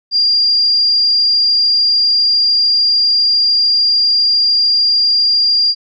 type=tone; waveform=sine; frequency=4791 Hz; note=D8; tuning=34 cents sharp; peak=-9 dBFS; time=0.11-5.75 s; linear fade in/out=50 ms; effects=none